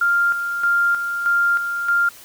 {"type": "tone with tremolo", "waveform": "sine", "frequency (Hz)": 1396.9, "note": "F6", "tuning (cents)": 0, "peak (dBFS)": -14, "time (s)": [0.01, 2.09], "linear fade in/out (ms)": 5, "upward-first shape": "square", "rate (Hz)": 1.6, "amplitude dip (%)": 55, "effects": ["white hiss -43 dBFS RMS until 2.24 s"]}